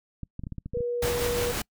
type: clicks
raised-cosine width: 5 ms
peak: -23 dBFS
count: 10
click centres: 0.233 / 0.394 / 0.437 / 0.469 / 0.523 / 0.583 / 0.66 / 0.736 / 0.772 / 0.806 s
type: tone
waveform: sine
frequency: 481.9 Hz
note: B4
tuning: 43 cents flat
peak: -26 dBFS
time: 0.74-1.52 s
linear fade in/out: 10 ms
type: noise with tremolo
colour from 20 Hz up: pink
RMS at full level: -29 dBFS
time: 1.02-1.62 s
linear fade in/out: 5 ms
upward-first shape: sine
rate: 5.7 Hz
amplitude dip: 30%
effects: noise-tail reverb RT60 0.1 s tail -26 dB re dry